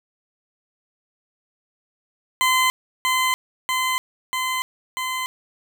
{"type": "tone with echo", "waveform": "20% pulse", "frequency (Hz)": 1028, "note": "C6", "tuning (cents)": -31, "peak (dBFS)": -11, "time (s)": [2.41, 2.7], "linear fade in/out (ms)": 0, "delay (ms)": 640, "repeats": 4, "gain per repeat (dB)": -2, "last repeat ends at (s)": 5.26, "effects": []}